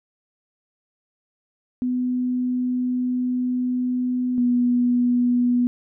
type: tone pair in turn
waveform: sine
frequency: 250 / 244.6 Hz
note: B3 / B3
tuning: +21 / -16 cents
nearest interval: unison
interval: 37 cents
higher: first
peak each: -20 / -16 dBFS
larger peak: second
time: 1.82-4.38 / 4.38-5.67 s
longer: first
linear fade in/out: 0 ms
effects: none